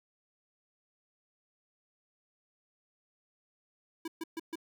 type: tone bursts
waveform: square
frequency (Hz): 327.1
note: E4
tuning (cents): -13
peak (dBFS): -36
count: 4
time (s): 4.05-4.556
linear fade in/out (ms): 5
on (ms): 29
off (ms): 130
effects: none